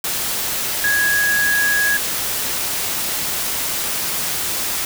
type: tone in noise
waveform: sine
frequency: 1661.2 Hz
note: G#6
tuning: in tune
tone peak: -15 dBFS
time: 0.84-1.97 s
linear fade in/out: 2 ms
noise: white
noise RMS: -22 dBFS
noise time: 0.04-4.85 s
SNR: +4 dB
effects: none